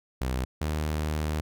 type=tone pair in turn; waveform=sawtooth; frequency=63.9 / 76.7 Hz; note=C2 / D#2; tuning=-40 / -24 cents; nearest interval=minor third; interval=316 cents; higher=second; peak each=-23 dBFS; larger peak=neither; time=0.21-0.45 / 0.61-1.41 s; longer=second; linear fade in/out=5 ms; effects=none